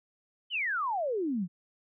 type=exponential sweep; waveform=sine; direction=down; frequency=3136 to 163.3 Hz; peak=-28 dBFS; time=0.5-1.48 s; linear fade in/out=50 ms; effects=none